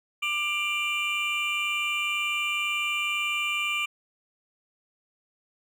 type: tone cluster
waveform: triangle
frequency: 1188 / 2372 / 2778 / 2980 Hz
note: D6 / D7 / F7 / F#7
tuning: +20 / +17 / -10 / +12 cents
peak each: -32 / -26 / -31 / -33 dBFS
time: 0.22-3.86 s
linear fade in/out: 10 ms
effects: none